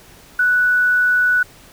sine tone with quantisation, 1480 Hz, F#6, in tune, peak -12 dBFS, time 0.39-1.43 s, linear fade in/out 5 ms, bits 7, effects pink hiss -45 dBFS RMS until 1.72 s

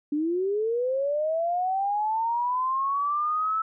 sine linear sweep, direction up, 286.8 to 1318.5 Hz, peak -23 dBFS, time 0.12-3.62 s, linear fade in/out 5 ms, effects none

